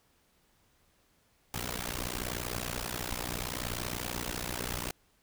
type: noise with amplitude modulation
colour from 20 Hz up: pink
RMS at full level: -32 dBFS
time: 1.54-4.91 s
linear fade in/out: 0 ms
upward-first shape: sine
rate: 60.7 Hz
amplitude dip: 100%
effects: pink hiss -69 dBFS RMS until 5.22 s